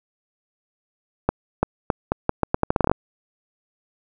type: accelerating click train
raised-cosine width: 1 ms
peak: -3 dBFS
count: 15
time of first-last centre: 1.29-2.915 s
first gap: 340 ms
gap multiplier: 0.8
effects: none